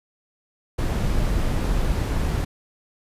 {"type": "noise", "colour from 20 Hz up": "brown", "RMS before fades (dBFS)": -22, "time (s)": [0.78, 2.45], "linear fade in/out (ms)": 10, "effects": ["resampled to 32000 Hz"]}